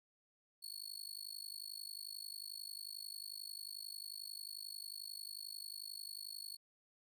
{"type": "tone with amplitude modulation", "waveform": "sawtooth", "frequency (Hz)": 4391, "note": "C#8", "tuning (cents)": -17, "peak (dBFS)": -39, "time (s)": [0.62, 6.57], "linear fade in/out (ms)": 20, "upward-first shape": "sine", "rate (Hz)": 51.2, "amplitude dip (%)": 100, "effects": []}